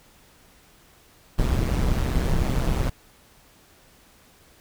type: noise with amplitude modulation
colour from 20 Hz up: brown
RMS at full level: -19 dBFS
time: 1.38-2.9 s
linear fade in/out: 10 ms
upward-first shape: sine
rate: 129 Hz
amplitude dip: 70%
effects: pink hiss -55 dBFS RMS until 4.6 s